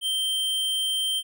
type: tone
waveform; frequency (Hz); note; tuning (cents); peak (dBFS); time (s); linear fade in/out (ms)
square; 3136; G7; 0; -24; 0.01-1.23; 50
effects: none